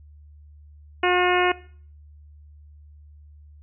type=harmonic tone; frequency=359.6 Hz; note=F#4; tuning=49 cents flat; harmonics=1 / 2 / 3 / 4 / 5 / 6 / 7 / 8; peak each=-21 / -24 / -26 / -27 / -28 / -29 / -29 / -30 dBFS; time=1.03-1.52 s; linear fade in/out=5 ms; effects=noise-tail reverb RT60 0.5 s tail -20 dB re dry + added 74 Hz sine -45 dBFS peak until 3.62 s